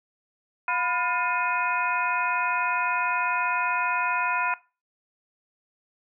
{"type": "harmonic tone with a mistuned harmonic", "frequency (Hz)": 355.9, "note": "F4", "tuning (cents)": 33, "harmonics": [2, 3, 4, 5, 6, 7], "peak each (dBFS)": [-34, -27, -28, -37, -37, -29], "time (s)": [0.68, 4.54], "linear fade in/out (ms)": 2, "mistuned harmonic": 3, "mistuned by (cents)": -120, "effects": ["noise-tail reverb RT60 0.3 s tail -20 dB re dry"]}